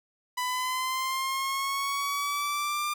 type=linear sweep; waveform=sawtooth; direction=up; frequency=993 to 1197 Hz; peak=-24 dBFS; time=0.37-2.94 s; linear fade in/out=10 ms; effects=none